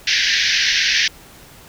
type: band-pass noise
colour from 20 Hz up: pink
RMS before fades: -17 dBFS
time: 0.07-1.08 s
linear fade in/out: 5 ms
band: 1600 to 6000 Hz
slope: 96 dB/octave
effects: pink hiss -43 dBFS RMS until 1.68 s